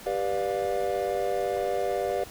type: chord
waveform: triangle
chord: G dominant seventh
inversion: none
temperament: just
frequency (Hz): 392 / 490 / 588 / 705.6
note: G4 / B4 / D5 / F5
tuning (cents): 0 / -14 / +2 / +18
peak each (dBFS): -29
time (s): 0.06-2.24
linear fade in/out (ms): 5
effects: pink hiss -45 dBFS RMS until 2.3 s